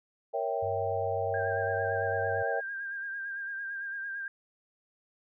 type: chord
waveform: sine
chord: A# diminished seventh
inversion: none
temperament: equal with one note detuned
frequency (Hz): 466.2 / 554.4 / 655.1 / 784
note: A#4 / C#5 / E5 / G5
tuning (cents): 0 / 0 / -11 / 0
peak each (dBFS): -34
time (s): 0.33-2.61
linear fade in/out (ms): 20
type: tone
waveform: sine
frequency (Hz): 98.2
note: G2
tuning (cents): +4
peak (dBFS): -38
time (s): 0.62-2.43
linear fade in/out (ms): 10
type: tone with vibrato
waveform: sine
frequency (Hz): 1600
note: G6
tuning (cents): +35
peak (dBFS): -34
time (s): 1.34-4.28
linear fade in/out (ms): 2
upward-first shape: sine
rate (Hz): 8.9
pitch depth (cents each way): 37
effects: none